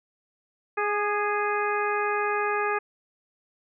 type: harmonic tone with a mistuned harmonic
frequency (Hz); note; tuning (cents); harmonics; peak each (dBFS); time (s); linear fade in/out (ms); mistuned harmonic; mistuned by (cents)
415.3; G#4; 0; 1 / 2 / 3 / 4 / 5 / 6; -28 / -30 / -29 / -31 / -36 / -35; 0.77-2.79; 10; 3; -23
effects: none

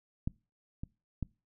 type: clicks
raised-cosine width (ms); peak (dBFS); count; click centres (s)
5; -19 / -26 / -21; 3; 0.275 / 0.835 / 1.227
effects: noise-tail reverb RT60 0.3 s tail -24 dB re dry

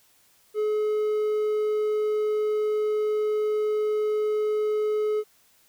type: tone with hard clipping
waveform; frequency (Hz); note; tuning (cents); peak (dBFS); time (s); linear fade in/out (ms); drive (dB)
triangle; 425.7; G#4; +43; -23; 0.54-5.24; 50; 6
effects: white hiss -61 dBFS RMS until 5.68 s

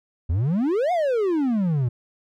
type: exponential two-way sweep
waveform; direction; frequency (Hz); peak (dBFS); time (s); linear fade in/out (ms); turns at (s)
triangle; up then down; 75.1 to 740 to 115.2; -17; 0.29-1.89; 10; 0.92
effects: none

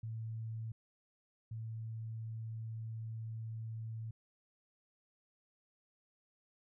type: tone pair in turn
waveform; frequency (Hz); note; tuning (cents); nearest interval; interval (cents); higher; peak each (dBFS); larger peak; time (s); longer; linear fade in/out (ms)
sine; 112 / 112; A2 / A2; +31 / +31; unison; 0; neither; -39 / -40; first; 0.03-0.72 / 1.51-4.11; second; 5
effects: none

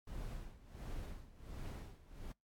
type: noise with tremolo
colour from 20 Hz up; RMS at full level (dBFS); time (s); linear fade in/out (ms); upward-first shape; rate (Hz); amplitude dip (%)
brown; -44; 0.07-2.32; 5; sine; 1.4; 85
effects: noise-tail reverb RT60 0.2 s tail -26 dB re dry + AAC 64 kbps

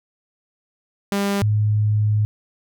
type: tone pair in turn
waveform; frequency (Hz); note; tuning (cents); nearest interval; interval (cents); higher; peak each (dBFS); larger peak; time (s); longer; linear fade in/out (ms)
sawtooth / sine; 200 / 105.95; G3 / G#2; +35 / +35; major seventh; 1100; first; -15; neither; 1.12-1.42 / 1.42-2.25; second; 0
effects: none

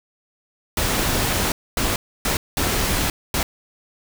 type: noise bursts at uneven times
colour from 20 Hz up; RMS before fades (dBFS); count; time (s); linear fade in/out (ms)
pink; -21; 5; 0.77-1.52 / 1.77-1.96 / 2.25-2.37 / 2.57-3.1 / 3.34-3.43; 2
effects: none

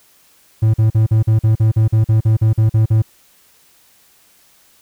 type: tone bursts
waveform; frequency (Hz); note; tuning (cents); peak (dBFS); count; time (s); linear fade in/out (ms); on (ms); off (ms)
triangle; 110; A2; 0; -7; 15; 0.62-3.022; 10; 120; 43
effects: white hiss -52 dBFS RMS until 4.81 s

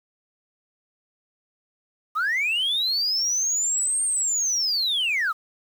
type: linear two-way sweep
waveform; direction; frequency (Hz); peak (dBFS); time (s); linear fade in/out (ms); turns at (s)
sine; up then down; 1188 to 8780 to 1188; -19; 2.15-5.33; 20; 4.04
effects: tanh soft clip ceiling -19 dBFS + 8-bit

